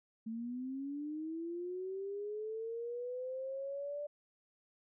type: linear sweep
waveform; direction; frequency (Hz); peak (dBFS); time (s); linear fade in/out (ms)
sine; up; 220.1 to 590; -38; 0.26-4.07; 10
effects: none